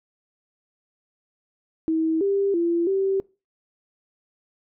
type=tone with pitch steps; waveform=sine; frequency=321.2 / 396.6 / 340.1 / 387.6 Hz; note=E4 / G4 / F4 / G4; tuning=-45 / +20 / -46 / -20 cents; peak=-19 dBFS; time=1.88-3.2 s; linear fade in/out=0 ms; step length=330 ms; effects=noise-tail reverb RT60 0.3 s tail -23 dB re dry